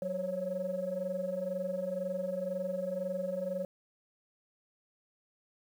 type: tone cluster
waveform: sine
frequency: 185.5 / 537 / 559 Hz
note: F#3 / C5 / C#5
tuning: +5 / +45 / +14 cents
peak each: -39 / -37 / -34 dBFS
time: 0.02-3.65 s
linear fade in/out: 2 ms
effects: tanh soft clip ceiling -25 dBFS + 10-bit